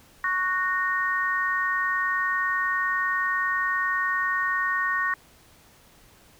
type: chord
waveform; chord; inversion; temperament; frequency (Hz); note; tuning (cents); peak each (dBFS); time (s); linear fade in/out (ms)
sine; F# major; second; just; 1110 / 1480 / 1850; C#6 / F#6 / A#6; +2 / 0 / -14; -27 / -30 / -25; 0.24-5.14; 2
effects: pink hiss -55 dBFS RMS until 6.39 s